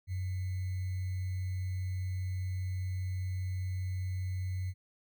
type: tone with sample-and-hold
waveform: sine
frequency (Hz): 92.5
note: F#2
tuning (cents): 0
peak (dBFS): -32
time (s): 0.07-4.74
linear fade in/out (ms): 50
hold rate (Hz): 2100
effects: none